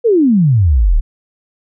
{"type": "exponential sweep", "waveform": "sine", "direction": "down", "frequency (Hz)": [493.9, 32.7], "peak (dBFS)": -7, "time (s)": [0.04, 1.01], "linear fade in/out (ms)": 20, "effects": []}